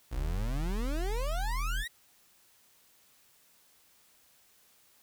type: exponential sweep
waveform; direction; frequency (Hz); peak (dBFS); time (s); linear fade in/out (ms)
30% pulse; up; 57.2 to 1962; -33; 0.11-1.88; 10
type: tone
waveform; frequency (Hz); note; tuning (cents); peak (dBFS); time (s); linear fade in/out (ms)
triangle; 41.2; E1; 0; -28; 0.12-1.85; 50
effects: white hiss -64 dBFS RMS until 5.02 s